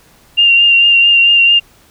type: tone with vibrato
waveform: sine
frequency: 2785 Hz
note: F7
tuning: 5 cents flat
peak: -5 dBFS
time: 0.37-1.6 s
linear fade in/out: 20 ms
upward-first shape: triangle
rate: 4.5 Hz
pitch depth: 27 cents each way
effects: pink hiss -47 dBFS RMS until 1.9 s